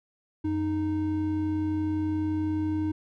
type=tone pair together; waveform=triangle; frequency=92.6 / 309.5 Hz; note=F#2 / D#4; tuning=+2 / -9 cents; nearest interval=octave + major sixth; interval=2089 cents; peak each=-30 / -24 dBFS; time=0.44-2.92 s; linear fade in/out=10 ms; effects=none